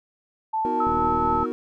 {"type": "tone with tremolo", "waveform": "sine", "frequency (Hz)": 880, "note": "A5", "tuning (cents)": 0, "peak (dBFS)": -21, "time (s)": [0.53, 1.44], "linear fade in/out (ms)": 10, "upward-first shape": "triangle", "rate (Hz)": 4.2, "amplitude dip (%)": 30}
{"type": "chord", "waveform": "triangle", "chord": "B major seventh", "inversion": "none", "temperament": "equal with one note detuned", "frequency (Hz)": [246.9, 317.3, 370, 466.2], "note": ["B3", "D#4", "F#4", "A#4"], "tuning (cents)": [0, 34, 0, 0], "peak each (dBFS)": -29, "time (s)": [0.65, 1.52], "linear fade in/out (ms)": 0}
{"type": "tone", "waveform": "sine", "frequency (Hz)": 1298, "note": "E6", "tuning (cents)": -27, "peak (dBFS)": -24, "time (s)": [0.8, 1.46], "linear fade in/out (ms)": 5}
{"type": "click train", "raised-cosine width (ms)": 5, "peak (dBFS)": -21, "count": 23, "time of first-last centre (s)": [0.87, 1.428], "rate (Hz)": 39.4}
{"effects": []}